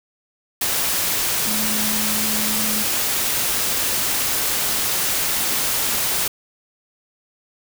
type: tone in noise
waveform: sine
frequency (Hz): 214.4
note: A3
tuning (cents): -45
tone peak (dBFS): -27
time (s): 1.47-2.83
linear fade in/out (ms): 5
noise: white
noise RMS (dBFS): -21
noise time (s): 0.61-6.28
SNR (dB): -9
effects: none